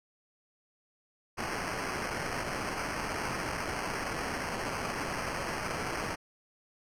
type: noise with sample-and-hold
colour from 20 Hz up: violet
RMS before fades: -35 dBFS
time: 1.37-6.16 s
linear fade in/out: 20 ms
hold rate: 3675 Hz
effects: low-pass 10000 Hz 12 dB/octave